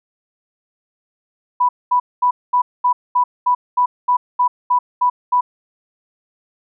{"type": "tone bursts", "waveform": "sine", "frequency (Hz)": 987.8, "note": "B5", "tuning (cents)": 0, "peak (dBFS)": -11, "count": 13, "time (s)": [1.6, 5.41], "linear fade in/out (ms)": 10, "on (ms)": 90, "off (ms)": 220, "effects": []}